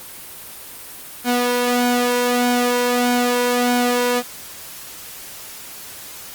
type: tone with flanger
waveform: sawtooth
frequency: 244.8 Hz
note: B3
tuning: 15 cents flat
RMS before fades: -18 dBFS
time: 1.24-4.23 s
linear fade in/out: 50 ms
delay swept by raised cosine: 1.3 to 1.94 ms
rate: 1.6 Hz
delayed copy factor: +0.65
effects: white hiss -36 dBFS RMS until 6.34 s + Opus 32 kbps